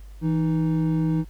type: tone pair together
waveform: triangle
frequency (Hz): 163.29 / 311.3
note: E3 / D#4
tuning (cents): -16 / +1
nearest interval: major seventh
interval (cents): 1117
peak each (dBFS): -19 / -23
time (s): 0.21-1.25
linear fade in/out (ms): 50
effects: added 50 Hz sine -39 dBFS peak until 1.29 s + pink hiss -58 dBFS RMS until 1.29 s